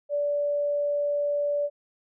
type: tone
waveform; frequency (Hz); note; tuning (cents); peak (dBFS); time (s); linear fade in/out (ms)
sine; 580; D5; -22; -23; 0.09-1.7; 50
effects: none